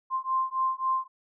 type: beating tone pair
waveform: sine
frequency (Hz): 1046.5 / 1050.2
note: C6 / C6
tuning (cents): 0 / +6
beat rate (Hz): 3.7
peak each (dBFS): -28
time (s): 0.1-1.08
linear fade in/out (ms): 50
effects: none